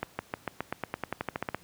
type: accelerating click train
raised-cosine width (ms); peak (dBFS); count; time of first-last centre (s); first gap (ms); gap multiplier
0.5; -15; 16; 0.03-1.546; 160; 0.93
effects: pink hiss -57 dBFS RMS until 1.63 s + high-pass 80 Hz 12 dB/octave